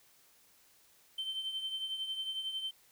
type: tone with tremolo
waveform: triangle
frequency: 3100 Hz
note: G7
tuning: 20 cents flat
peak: -30 dBFS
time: 1.18-2.71 s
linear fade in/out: 5 ms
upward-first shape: triangle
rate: 11 Hz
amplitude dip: 70%
effects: tanh soft clip ceiling -30 dBFS + white hiss -65 dBFS RMS until 2.91 s